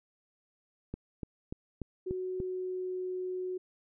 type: click train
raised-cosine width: 3 ms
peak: -24 dBFS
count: 6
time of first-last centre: 0.94-2.402 s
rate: 3.42 Hz
type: tone with pitch glide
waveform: sine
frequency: 370 to 367.7 Hz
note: F#4 to F#4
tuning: 0 to -11 cents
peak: -33 dBFS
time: 2.06-3.58 s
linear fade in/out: 10 ms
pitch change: -11 cents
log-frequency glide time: 2.31-3.11 s
effects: none